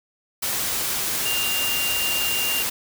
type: tone in noise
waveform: sine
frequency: 2794 Hz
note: F7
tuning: in tune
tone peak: -24 dBFS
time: 1.25-2.63 s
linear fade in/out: 10 ms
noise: white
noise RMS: -25 dBFS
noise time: 0.42-2.7 s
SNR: -2 dB
effects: none